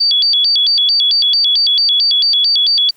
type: tone with vibrato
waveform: sine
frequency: 3951 Hz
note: B7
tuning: in tune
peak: -9 dBFS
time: 0-2.91 s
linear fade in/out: 10 ms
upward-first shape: square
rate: 4.5 Hz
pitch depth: 270 cents each way
effects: white hiss -53 dBFS RMS until 2.96 s